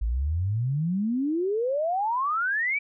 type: exponential sweep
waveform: sine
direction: up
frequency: 51.91 to 2349 Hz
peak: -23 dBFS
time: 0.01-2.79 s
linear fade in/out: 10 ms
effects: none